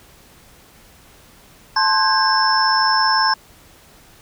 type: tone cluster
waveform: sine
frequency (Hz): 877 / 1052 / 1524 / 1622 / 5310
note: A5 / C6 / G6 / G#6 / E8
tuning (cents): -6 / +9 / -49 / -41 / +12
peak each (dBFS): -19 / -18 / -26 / -21 / -19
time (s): 1.76-3.34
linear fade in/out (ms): 5
effects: pink hiss -48 dBFS RMS until 4.21 s